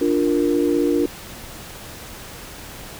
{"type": "chord", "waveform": "sine", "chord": "Bb major", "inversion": "first", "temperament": "equal", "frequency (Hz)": [293.7, 349.2, 466.2], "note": ["D4", "F4", "Bb4"], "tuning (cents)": [0, 0, 0], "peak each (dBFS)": [-19, -20, -22], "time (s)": [0.01, 1.06], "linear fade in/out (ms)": 5, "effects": ["pink hiss -37 dBFS RMS until 2.99 s"]}